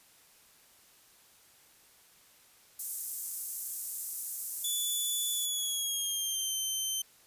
white high-pass noise, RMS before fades -36 dBFS, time 2.79-5.46 s, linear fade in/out 5 ms, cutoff 7400 Hz, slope 24 dB/octave
15% pulse tone with pitch glide, 3460 to 3100 Hz, A7 to G7, -30 to -20 cents, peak -24 dBFS, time 4.64-7.02 s, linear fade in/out 5 ms, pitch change -190 cents, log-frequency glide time 5.33-6.55 s
effects white hiss -61 dBFS RMS until 7.26 s + resampled to 32000 Hz

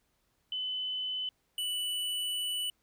sine / square tone pair in turn, 3019 / 2969 Hz, F#7 / F#7, +34 / +5 cents, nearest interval unison, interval 29 cents, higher first, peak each -32 / -32 dBFS, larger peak neither, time 0.52-1.29 / 1.58-2.7 s, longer second, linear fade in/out 2 ms, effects pink hiss -75 dBFS RMS until 2.82 s

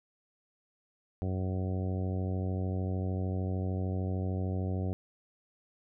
harmonic tone, 93.3 Hz, F#2, 15 cents sharp, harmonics 1 / 2 / 3 / 4 / 5 / 6 / 7 / 8, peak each -31 / -37 / -41 / -43 / -45 / -47 / -48 / -49 dBFS, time 1.22-4.93 s, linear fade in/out 0 ms, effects none

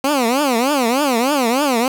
15% pulse tone with vibrato, 260 Hz, C4, 11 cents flat, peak -8 dBFS, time 0.04-1.88 s, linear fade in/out 2 ms, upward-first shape triangle, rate 3.3 Hz, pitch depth 280 cents each way, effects none

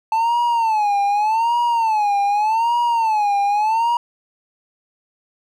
triangle tone with vibrato, 876 Hz, A5, 8 cents flat, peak -13 dBFS, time 0.12-3.97 s, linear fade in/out 2 ms, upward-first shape sine, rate 0.84 Hz, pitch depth 150 cents each way, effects none

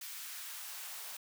white noise with high-pass filter sweep, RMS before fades -45 dBFS, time 0.01-1.17 s, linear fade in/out 5 ms, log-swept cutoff 1700 to 670 Hz, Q 0.96, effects none

